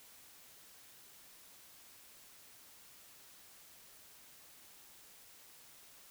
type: silence
effects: white hiss -59 dBFS RMS until 6.1 s